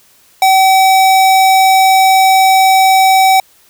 square tone, 764 Hz, G5, 45 cents flat, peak -6 dBFS, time 0.42-3.4 s, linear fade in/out 2 ms, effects white hiss -48 dBFS RMS until 3.69 s

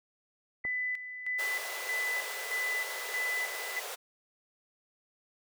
sine tone with tremolo, 1999 Hz, B6, 20 cents sharp, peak -30 dBFS, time 0.64-3.8 s, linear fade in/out 10 ms, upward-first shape square, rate 1.6 Hz, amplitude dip 65%
click, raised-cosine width 1 ms, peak -29 dBFS, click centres 0.651 s
pink high-pass noise, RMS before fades -40 dBFS, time 1.38-3.96 s, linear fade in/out 20 ms, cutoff 420 Hz, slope 48 dB/octave
effects none

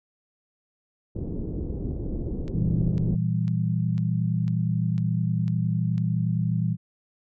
pink low-pass noise, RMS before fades -30 dBFS, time 1.15-3.16 s, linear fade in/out 10 ms, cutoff 400 Hz, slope 24 dB/octave
click train, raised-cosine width 0.2 ms, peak -28 dBFS, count 8, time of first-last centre 2.48-5.98 s, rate 2 Hz
sine chord, E diminished, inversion second, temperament equal, 116.54 / 164.81 / 196 Hz, Bb2 / E3 / G3, 0 / 0 / 0 cents, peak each -25 / -25 / -30 dBFS, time 2.52-6.77 s, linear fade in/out 50 ms
effects none

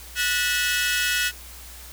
sawtooth tone cluster, 1467 / 1785 / 1949 / 2590 / 3273 Hz, F#6 / A6 / B6 / E7 / G#7, -15 / +24 / -23 / -31 / -26 cents, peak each -21 / -28 / -26 / -24 / -27 dBFS, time 0.15-1.32 s, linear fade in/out 50 ms, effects added 60 Hz sine -43 dBFS peak until 1.92 s + white hiss -43 dBFS RMS until 1.92 s

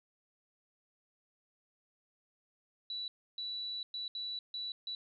sine tone bursts at uneven times, 3945 Hz, B7, 3 cents flat, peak -37 dBFS, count 6, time 2.9-3.08 / 3.38-3.83 / 3.94-4.08 / 4.15-4.39 / 4.54-4.72 / 4.87-4.95 s, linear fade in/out 2 ms, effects none

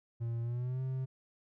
triangle tone with pitch glide, 116.54 to 130.81 Hz, A#2 to C3, 0 to 0 cents, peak -31 dBFS, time 0.2-1.06 s, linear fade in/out 20 ms, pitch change +200 cents, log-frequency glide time 0.42-0.81 s, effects none

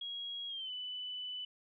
sine tone with pitch glide, 3300 to 2991 Hz, G#7 to F#7, -12 to +18 cents, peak -39 dBFS, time 0.01-1.45 s, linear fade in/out 5 ms, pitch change -170 cents, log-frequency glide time 0.48-0.72 s, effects none

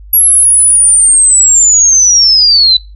sine linear sweep, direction down, 11410 to 3951 Hz, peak -3 dBFS, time 0.13-2.77 s, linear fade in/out 5 ms, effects noise-tail reverb RT60 0.3 s tail -23 dB re dry + added 50 Hz sine -29 dBFS peak until 2.95 s

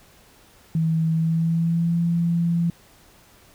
sine tone with pitch glide, 161.6 to 169.73 Hz, E3 to F3, -34 to -49 cents, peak -18 dBFS, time 0.75-2.7 s, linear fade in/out 2 ms, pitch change +85 cents, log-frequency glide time 1.14-1.97 s, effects pink hiss -53 dBFS RMS until 3.54 s

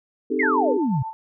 sine chord, A half-diminished seventh, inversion first, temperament equal with one note detuned, 261.6 / 311.1 / 396.3 / 440 Hz, C4 / Eb4 / G4 / A4, 0 / 0 / +19 / 0 cents, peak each -26 dBFS, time 0.3-0.78 s, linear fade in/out 10 ms
sine exponential sweep, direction down, 2226 to 117.2 Hz, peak -19 dBFS, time 0.39-1.03 s, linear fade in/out 10 ms
sine tone with tremolo, 887 Hz, A5, 14 cents sharp, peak -27 dBFS, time 0.43-1.13 s, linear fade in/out 0 ms, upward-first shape sine, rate 8.2 Hz, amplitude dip 65%
effects none

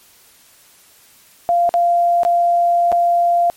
sine tone with dropouts, 693 Hz, F5, 14 cents flat, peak -11 dBFS, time 1.49-3.5 s, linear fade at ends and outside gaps 0 ms, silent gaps 1.692-1.74 / 2.233-2.25 / 2.918-2.925 s, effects white hiss -49 dBFS RMS until 3.56 s + MP3 64 kbps

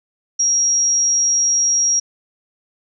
sine tone, 5650 Hz, F8, 19 cents sharp, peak -13 dBFS, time 0.39-2 s, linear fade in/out 10 ms, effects none

